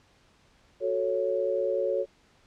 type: chord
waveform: sine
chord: F# minor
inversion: none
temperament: equal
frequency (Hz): 370 / 440 / 554.4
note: F#4 / A4 / C#5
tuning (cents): 0 / 0 / 0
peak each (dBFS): -31 / -30 / -27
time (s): 0.8-2.06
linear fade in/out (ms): 50
effects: pink hiss -62 dBFS RMS until 2.46 s + low-pass 6000 Hz 12 dB/octave